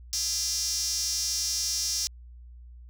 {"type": "tone with high-pass filter", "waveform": "square", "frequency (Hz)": 184.3, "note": "F#3", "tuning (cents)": -7, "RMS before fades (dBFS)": -29, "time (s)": [0.13, 2.07], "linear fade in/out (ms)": 0, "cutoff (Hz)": 5500, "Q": 6, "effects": ["added 60 Hz sine -44 dBFS peak until 2.89 s"]}